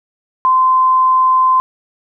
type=tone; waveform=sine; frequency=1034 Hz; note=C6; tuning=21 cents flat; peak=-8 dBFS; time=0.45-1.6 s; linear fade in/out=0 ms; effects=none